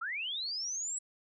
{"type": "linear sweep", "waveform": "sine", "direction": "up", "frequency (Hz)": [1256, 7902], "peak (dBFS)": -34, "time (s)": [0.01, 0.99], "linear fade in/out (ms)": 10, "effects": []}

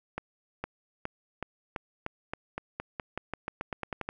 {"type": "accelerating click train", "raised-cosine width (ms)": 0.5, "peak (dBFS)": -18, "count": 19, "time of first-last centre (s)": [0.18, 4.09], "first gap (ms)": 460, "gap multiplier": 0.9, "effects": []}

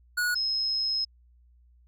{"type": "tone pair in turn", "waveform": ["square", "sine"], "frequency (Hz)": [1458, 5145], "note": ["F#6", "E8"], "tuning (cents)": [-26, -43], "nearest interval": "octave + minor seventh", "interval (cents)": 2183, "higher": "second", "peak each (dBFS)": -25, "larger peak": "neither", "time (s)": [[0.17, 0.35], [0.35, 1.05]], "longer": "second", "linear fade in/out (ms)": 10, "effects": ["added 60 Hz sine -56 dBFS peak until 1.87 s"]}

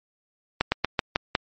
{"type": "slowing click train", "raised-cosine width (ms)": 0.3, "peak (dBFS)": -4, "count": 6, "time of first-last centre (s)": [0.61, 1.352], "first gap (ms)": 110, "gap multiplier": 1.15, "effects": ["MP3 32 kbps"]}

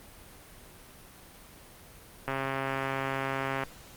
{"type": "click train", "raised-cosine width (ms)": 0.5, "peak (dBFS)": -16, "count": 184, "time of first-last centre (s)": [2.28, 3.636], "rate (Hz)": 135, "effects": ["pink hiss -51 dBFS RMS until 3.96 s", "Opus 32 kbps"]}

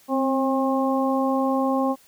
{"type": "harmonic tone with a mistuned harmonic", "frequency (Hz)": 268.4, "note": "C4", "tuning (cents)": 44, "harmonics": [1, 2, 3, 4], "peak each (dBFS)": [-22, -25, -27, -28], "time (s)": [0.08, 1.96], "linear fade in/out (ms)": 50, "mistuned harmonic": 1, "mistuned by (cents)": -31, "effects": ["white hiss -55 dBFS RMS until 2.07 s"]}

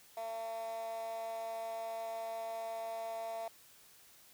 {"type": "tone with high-pass filter", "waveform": "15% pulse", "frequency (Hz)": 225.7, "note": "A3", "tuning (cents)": 44, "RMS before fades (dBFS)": -41, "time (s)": [0.17, 3.48], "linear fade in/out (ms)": 2, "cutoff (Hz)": 710, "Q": 6.6, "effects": ["white hiss -61 dBFS RMS until 4.33 s"]}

